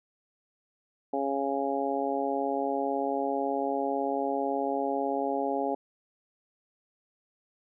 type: harmonic tone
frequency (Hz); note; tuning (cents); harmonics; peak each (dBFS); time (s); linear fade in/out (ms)
138.1; C#3; -6; 2 / 3 / 4 / 5 / 6; -33 / -33 / -33 / -33 / -33; 1.13-5.75; 5
effects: none